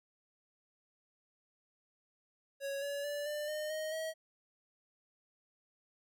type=tone with pitch steps; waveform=square; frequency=554.4 / 567.7 / 581.3 / 595.2 / 609.5 / 624.1 / 639 Hz; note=C#5 / C#5 / D5 / D5 / D#5 / D#5 / D#5; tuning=0 / +41 / -18 / +23 / -36 / +5 / +46 cents; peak=-37 dBFS; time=2.6-4.14 s; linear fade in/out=50 ms; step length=220 ms; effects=none